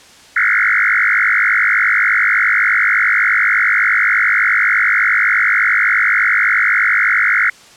sine tone with frequency modulation, 1777 Hz, A6, 17 cents sharp, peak -10 dBFS, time 0.36-7.5 s, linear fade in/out 5 ms, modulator 51.7 Hz, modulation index 7.7, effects white hiss -42 dBFS RMS until 7.76 s + low-pass 7000 Hz 12 dB/octave

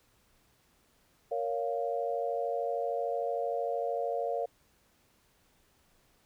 sine chord, Bb minor, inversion none, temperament just, 466.2 / 559.4 / 699.2 Hz, Bb4 / Db5 / F5, 0 / +16 / +2 cents, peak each -34 dBFS, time 1.31-4.46 s, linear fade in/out 10 ms, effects pink hiss -68 dBFS RMS until 6.25 s

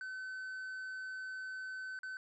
triangle tone with dropouts, 1522 Hz, F#6, 48 cents sharp, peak -39 dBFS, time 0.01-2.17 s, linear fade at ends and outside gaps 1 ms, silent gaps 1.99-2.032 s, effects resampled to 22050 Hz

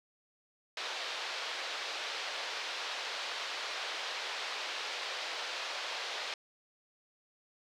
white band-pass noise, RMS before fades -39 dBFS, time 0.77-6.34 s, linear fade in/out 2 ms, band 460 to 4500 Hz, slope 24 dB/octave, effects none

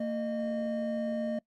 triangle tone pair together, 228.2 / 612 Hz, A#3 / D#5, -37 / -29 cents, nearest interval octave + perfect fourth, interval 1708 cents, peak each -30 / -31 dBFS, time 0-1.39 s, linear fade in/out 5 ms, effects noise-tail reverb RT60 0.1 s tail -23 dB re dry + Opus 32 kbps

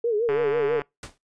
sine tone with vibrato, 444.8 Hz, A4, 19 cents sharp, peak -20 dBFS, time 0.04-0.8 s, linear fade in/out 5 ms, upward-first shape sine, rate 6.1 Hz, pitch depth 130 cents each way
click train, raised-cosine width 0.5 ms, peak -17 dBFS, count 77, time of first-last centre 0.29-0.818 s, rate 144 Hz
pink noise with exponential decay, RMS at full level -33 dBFS, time 1.03-1.18 s, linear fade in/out 2 ms, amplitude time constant 32 ms
effects noise-tail reverb RT60 0.2 s tail -25 dB re dry + resampled to 22050 Hz

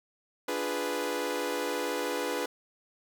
sawtooth chord, D diminished seventh, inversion none, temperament equal, 293.7 / 349.2 / 415.3 / 493.9 Hz, D4 / F4 / Ab4 / Cb5, 0 / 0 / 0 / 0 cents, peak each -33 / -34 / -32 / -29 dBFS, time 0.48-2.46 s, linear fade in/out 5 ms, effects none

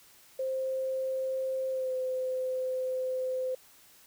sine tone with pitch glide, 525 to 514.2 Hz, C5 to C5, +6 to -30 cents, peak -29 dBFS, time 0.39-3.55 s, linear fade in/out 5 ms, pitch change -36 cents, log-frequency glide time 1.7-1.93 s, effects white hiss -58 dBFS RMS until 4.06 s

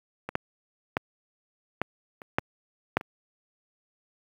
clicks, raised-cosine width 0.5 ms, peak -18 / -10 / -8 / -10 / -27 / -7 / -6 / -23 dBFS, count 8, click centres 0.29 / 0.354 / 0.969 / 1.816 / 2.218 / 2.385 / 2.97 / 3.011 s, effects high-pass 80 Hz 12 dB/octave + 8-bit

